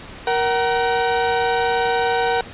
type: tone pair together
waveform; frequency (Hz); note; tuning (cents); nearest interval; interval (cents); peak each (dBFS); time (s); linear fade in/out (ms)
30% pulse; 470 / 756.9; A#4 / F#5; +14 / +39; minor sixth; 825; -17; 0.27-2.41; 2
effects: pink hiss -37 dBFS RMS until 2.53 s + resampled to 8000 Hz